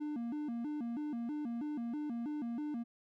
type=tone with vibrato; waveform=triangle; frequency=264.7 Hz; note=C4; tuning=20 cents sharp; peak=-34 dBFS; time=0-2.84 s; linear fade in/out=20 ms; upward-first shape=square; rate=3.1 Hz; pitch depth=210 cents each way; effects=none